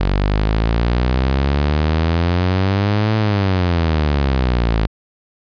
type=exponential two-way sweep; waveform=sawtooth; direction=up then down; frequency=46.61 to 110 to 52.7 Hz; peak=-10 dBFS; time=0-4.87 s; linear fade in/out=10 ms; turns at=3.16 s; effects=resampled to 11025 Hz